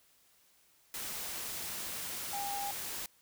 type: tone in noise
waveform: sine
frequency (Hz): 805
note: G5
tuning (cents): +46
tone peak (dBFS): -36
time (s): 2.33-2.71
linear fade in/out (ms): 2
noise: white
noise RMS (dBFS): -40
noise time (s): 0.94-3.06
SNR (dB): +1
effects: white hiss -67 dBFS RMS until 3.21 s